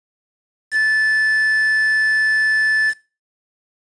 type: tone with quantisation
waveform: triangle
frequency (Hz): 1748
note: A6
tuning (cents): -12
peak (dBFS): -12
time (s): 0.71-2.94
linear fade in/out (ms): 50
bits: 5
effects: noise-tail reverb RT60 0.3 s tail -19 dB re dry + resampled to 22050 Hz